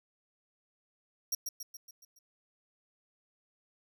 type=tone with echo; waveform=sawtooth; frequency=5650 Hz; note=F8; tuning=19 cents sharp; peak=-27 dBFS; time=1.32-1.35 s; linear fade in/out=5 ms; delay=140 ms; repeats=6; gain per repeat=-5 dB; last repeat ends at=2.19 s; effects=none